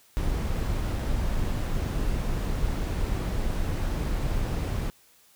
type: noise with dropouts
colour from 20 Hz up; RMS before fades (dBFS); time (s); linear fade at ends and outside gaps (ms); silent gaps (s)
brown; -27; 0.17-4.9; 0; 0.988-0.994
effects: white hiss -59 dBFS RMS until 5.35 s